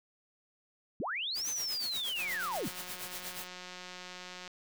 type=linear two-way sweep; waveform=sine; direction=up then down; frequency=130.81 to 6272 to 130.81 Hz; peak=-33 dBFS; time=1-2.68 s; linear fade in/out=0 ms; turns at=1.49 s
type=noise with tremolo; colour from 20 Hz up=white; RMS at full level=-40 dBFS; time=1.34-3.48 s; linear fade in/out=50 ms; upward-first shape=triangle; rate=8.4 Hz; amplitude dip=85%
type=click train; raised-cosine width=0.2 ms; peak=-28 dBFS; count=415; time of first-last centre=2.19-4.477 s; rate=181 Hz
effects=none